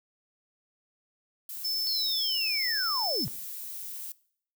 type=noise; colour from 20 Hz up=violet; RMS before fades=-39 dBFS; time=1.49-4.12 s; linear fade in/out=2 ms
type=tone; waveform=sine; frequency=5274 Hz; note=E8; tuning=in tune; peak=-28 dBFS; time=1.64-3.25 s; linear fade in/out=10 ms
type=linear sweep; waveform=sine; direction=down; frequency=4413 to 92.2 Hz; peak=-31 dBFS; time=1.87-3.28 s; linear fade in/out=0 ms
effects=noise-tail reverb RT60 0.6 s tail -21 dB re dry